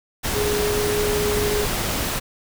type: tone in noise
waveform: sine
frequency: 416.6 Hz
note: G#4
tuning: 5 cents sharp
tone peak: -21 dBFS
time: 0.34-1.66 s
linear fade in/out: 20 ms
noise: pink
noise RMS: -24 dBFS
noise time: 0.23-2.2 s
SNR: 0 dB
effects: none